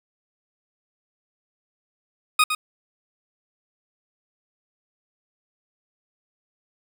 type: tone with echo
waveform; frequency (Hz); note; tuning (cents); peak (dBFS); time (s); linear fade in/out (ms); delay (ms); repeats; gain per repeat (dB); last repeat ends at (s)
20% pulse; 1244.5; D#6; 0; -9; 2.39-2.44; 5; 110; 1; -8; 2.55
effects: 7-bit